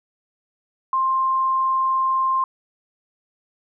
sine tone, 1054 Hz, C6, 12 cents sharp, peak -17 dBFS, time 0.93-2.44 s, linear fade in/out 2 ms, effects none

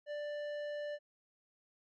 sine tone with tanh clipping, 589 Hz, D5, 5 cents sharp, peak -40 dBFS, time 0.06-0.99 s, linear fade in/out 50 ms, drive 12 dB, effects none

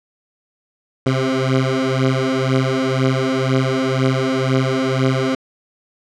15% pulse beating tone pair, 130.7 / 132.7 Hz, C3 / C3, -1 / +25 cents, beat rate 2 Hz, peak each -12 dBFS, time 1.06-5.35 s, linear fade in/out 5 ms, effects low-pass 5000 Hz 12 dB/octave

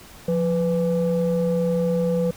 sine tone pair together, 175.9 / 497.5 Hz, F3 / B4, +13 / +13 cents, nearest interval octave + tritone, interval 1800 cents, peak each -20 dBFS, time 0.28-2.31 s, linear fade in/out 5 ms, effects tanh soft clip ceiling -14 dBFS + pink hiss -45 dBFS RMS until 2.36 s

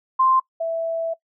sine tone pair in turn, 1046.5 / 659.3 Hz, C6 / E5, 0 / 0 cents, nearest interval minor sixth, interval 800 cents, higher first, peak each -14 / -21 dBFS, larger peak first, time 0.19-0.4 / 0.6-1.14 s, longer second, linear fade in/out 10 ms, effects noise-tail reverb RT60 0.1 s tail -21 dB re dry

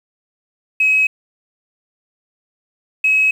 sine tone pair in turn, 2551 / 2560 Hz, D#7 / D#7, +43 / +49 cents, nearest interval unison, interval 6 cents, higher second, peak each -10 dBFS, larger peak neither, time 0.8-1.07 / 3.04-3.31 s, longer neither, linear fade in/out 5 ms, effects tanh soft clip ceiling -6 dBFS + 7-bit

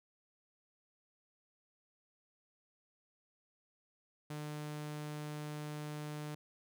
sawtooth tone, 150 Hz, D3, 37 cents sharp, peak -37 dBFS, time 4.3-6.35 s, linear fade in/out 5 ms, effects none

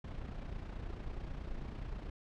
brown noise with amplitude modulation, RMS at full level -40 dBFS, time 0.04-2.1 s, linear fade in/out 5 ms, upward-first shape sine, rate 29.3 Hz, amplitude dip 55%, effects low-pass 4000 Hz 12 dB/octave

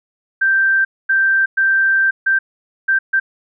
sine tone bursts at uneven times, 1568 Hz, G6, in tune, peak -11 dBFS, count 6, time 0.41-0.85 / 1.09-1.46 / 1.57-2.11 / 2.26-2.39 / 2.88-2.99 / 3.13-3.2 s, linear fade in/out 10 ms, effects none

